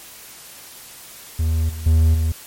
triangle tone with level steps, 80.1 Hz, E2, 49 cents flat, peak -14 / -25 / -9 / -14 dBFS, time 1.39-2.32 s, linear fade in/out 5 ms, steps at 1.69 / 1.86 / 2.14 s, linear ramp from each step 5 ms, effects white hiss -40 dBFS RMS until 2.46 s + MP3 64 kbps

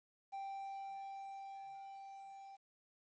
triangle tone with level ramp, 784 Hz, G5, in tune, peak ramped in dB -40 to -50 dBFS, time 0.32-2.57 s, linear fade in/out 20 ms, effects resampled to 16000 Hz + 12-bit

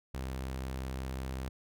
sawtooth tone, 65.41 Hz, C2, in tune, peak -32 dBFS, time 0.14-1.49 s, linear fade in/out 5 ms, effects none

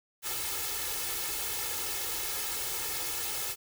white noise with comb filter, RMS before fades -34 dBFS, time 0.22-3.56 s, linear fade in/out 50 ms, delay 2.3 ms, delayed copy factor +0.85, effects none

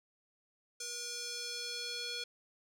square tone with band-pass filter sweep, 479.7 Hz, A#4, 50 cents sharp, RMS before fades -41 dBFS, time 0.8-2.24 s, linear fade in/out 5 ms, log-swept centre 6300 to 4000 Hz, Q 2.3, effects none

